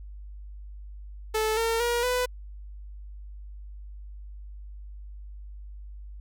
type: tone with pitch steps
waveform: sawtooth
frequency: 435.9 / 455.7 / 476.5 / 498.1 Hz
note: A4 / A#4 / A#4 / B4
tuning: -16 / -39 / +38 / +15 cents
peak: -20 dBFS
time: 1.34-2.26 s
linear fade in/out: 10 ms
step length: 230 ms
effects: added 50 Hz sine -39 dBFS peak until 6.2 s